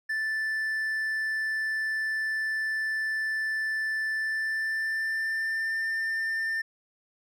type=tone with pitch glide; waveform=triangle; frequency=1760 to 1794.9 Hz; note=A6 to A6; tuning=0 to +34 cents; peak=-25 dBFS; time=0.09-6.62 s; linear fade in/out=10 ms; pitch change=+34 cents; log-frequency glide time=4.13-5.87 s; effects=none